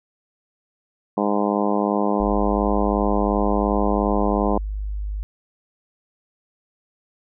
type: harmonic tone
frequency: 102.8 Hz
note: G#2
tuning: 17 cents flat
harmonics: 2 / 3 / 4 / 5 / 6 / 7 / 8 / 9 / 10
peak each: -23 / -25 / -26 / -27 / -28 / -28 / -29 / -30 / -30 dBFS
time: 1.17-4.58 s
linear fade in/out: 5 ms
type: tone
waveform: sine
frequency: 50.9 Hz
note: G#1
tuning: 34 cents flat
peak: -24 dBFS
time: 2.2-5.23 s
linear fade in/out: 0 ms
effects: none